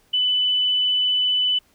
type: tone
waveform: sine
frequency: 2995 Hz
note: F#7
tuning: 20 cents sharp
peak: -17 dBFS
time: 0.13-1.59 s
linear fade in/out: 10 ms
effects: pink hiss -60 dBFS RMS until 1.74 s